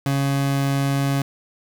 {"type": "tone", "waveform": "30% pulse", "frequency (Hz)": 138.59, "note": "C#3", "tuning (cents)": 0, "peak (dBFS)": -16, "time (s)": [0.06, 1.22], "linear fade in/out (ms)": 2, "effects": ["7-bit"]}